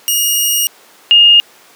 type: tone pair in turn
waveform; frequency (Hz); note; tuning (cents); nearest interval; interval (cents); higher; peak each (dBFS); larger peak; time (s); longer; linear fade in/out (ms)
10% pulse / sine; 2862 / 2839; F7 / F7; +42 / +28; unison; 14; first; -3; neither; 0.08-0.67 / 1.11-1.4; first; 0
effects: pink hiss -43 dBFS RMS until 1.75 s + high-pass 400 Hz 12 dB/octave